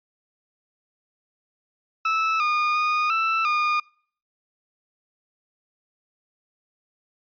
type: tone with pitch steps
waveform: 30% pulse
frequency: 1310 / 1220 / 1230 / 1326 / 1218 Hz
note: E6 / D#6 / D#6 / E6 / D#6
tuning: -11 / -34 / -20 / +10 / -37 cents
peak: -17 dBFS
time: 2.05-3.8 s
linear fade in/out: 5 ms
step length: 350 ms
effects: noise-tail reverb RT60 0.5 s tail -24 dB re dry + resampled to 11025 Hz